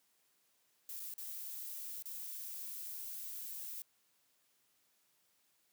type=noise with dropouts; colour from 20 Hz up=violet; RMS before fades=-45 dBFS; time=0.89-3.82 s; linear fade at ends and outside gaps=1 ms; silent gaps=0.996-1.001 / 1.139-1.18 / 2.024-2.056 s; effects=white hiss -75 dBFS RMS until 5.72 s + high-pass 100 Hz 12 dB/octave